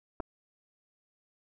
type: clicks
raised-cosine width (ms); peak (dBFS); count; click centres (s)
1; -22; 2; 0.201 / 0.204
effects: none